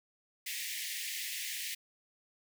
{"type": "high-pass noise", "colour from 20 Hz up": "pink", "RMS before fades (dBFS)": -39, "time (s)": [0.46, 1.75], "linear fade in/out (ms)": 10, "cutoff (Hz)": 1800, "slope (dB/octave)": 96, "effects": []}